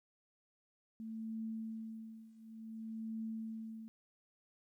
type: tone with tremolo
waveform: sine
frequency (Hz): 222.5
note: A3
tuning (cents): +20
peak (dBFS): -38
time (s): 1-3.88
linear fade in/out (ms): 0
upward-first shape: triangle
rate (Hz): 0.56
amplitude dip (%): 90
effects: 13-bit